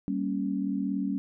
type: chord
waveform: sine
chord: G diminished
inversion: none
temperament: equal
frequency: 196 / 233.1 / 277.2 Hz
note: G3 / Bb3 / Db4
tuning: 0 / 0 / 0 cents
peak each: -30 / -35 / -30 dBFS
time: 0.08-1.18 s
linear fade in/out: 0 ms
effects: none